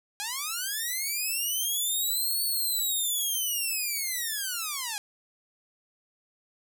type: linear two-way sweep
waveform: 5% pulse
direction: up then down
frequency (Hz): 802 to 4473 to 802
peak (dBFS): -19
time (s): 0.2-4.98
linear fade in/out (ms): 0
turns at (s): 2.43
effects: none